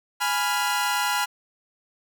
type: chord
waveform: sawtooth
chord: F diminished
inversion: first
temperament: equal with one note detuned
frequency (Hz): 830.6 / 990.6 / 1396.9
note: Ab5 / Cb6 / F6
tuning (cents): 0 / +5 / 0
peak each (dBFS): -23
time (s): 0.2-1.26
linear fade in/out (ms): 20
effects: none